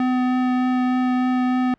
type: tone with vibrato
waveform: square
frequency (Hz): 252.8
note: B3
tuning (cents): +41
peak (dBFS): -18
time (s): 0-1.74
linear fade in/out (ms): 2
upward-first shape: triangle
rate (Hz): 3.3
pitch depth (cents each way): 9
effects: pink hiss -61 dBFS RMS until 1.78 s + low-pass 2000 Hz 12 dB/octave